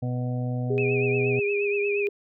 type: harmonic tone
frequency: 124.2 Hz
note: B2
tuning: 10 cents sharp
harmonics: 1 / 2 / 4 / 5 / 6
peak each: -26 / -32 / -38 / -40 / -42 dBFS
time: 0.02-1.4 s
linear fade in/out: 10 ms
type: tone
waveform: sine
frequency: 406.7 Hz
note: G#4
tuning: 36 cents flat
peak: -23 dBFS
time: 0.7-2.09 s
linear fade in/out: 5 ms
type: tone with vibrato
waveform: sine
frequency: 2501 Hz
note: D#7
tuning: 8 cents sharp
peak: -28 dBFS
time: 0.78-2.07 s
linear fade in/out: 0 ms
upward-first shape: triangle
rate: 8.5 Hz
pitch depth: 100 cents each way
effects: none